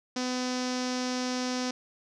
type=tone with low-pass filter; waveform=sawtooth; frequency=252 Hz; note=B3; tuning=35 cents sharp; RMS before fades=-31 dBFS; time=0.16-1.71 s; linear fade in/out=5 ms; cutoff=5600 Hz; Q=4; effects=none